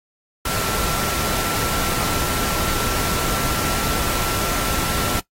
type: tone in noise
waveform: sine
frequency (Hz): 1349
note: E6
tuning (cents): +40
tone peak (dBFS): -28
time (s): 0.45-5.2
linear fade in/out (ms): 5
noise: pink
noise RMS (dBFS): -23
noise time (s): 0.45-5.2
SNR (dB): -8
effects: noise-tail reverb RT60 0.1 s tail -17 dB re dry + AAC 48 kbps